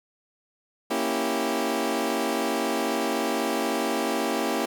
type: chord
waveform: 20% pulse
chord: A# diminished seventh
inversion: none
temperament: equal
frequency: 233.1 / 277.2 / 329.6 / 392 Hz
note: A#3 / C#4 / E4 / G4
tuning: 0 / 0 / 0 / 0 cents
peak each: -25 dBFS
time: 0.9-4.66 s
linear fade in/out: 10 ms
effects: none